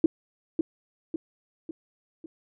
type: tone with echo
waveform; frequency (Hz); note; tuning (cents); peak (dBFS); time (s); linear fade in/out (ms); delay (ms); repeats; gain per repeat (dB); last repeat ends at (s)
sine; 323.3; E4; -34; -14; 0.04-0.06; 2; 550; 4; -6; 2.26
effects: none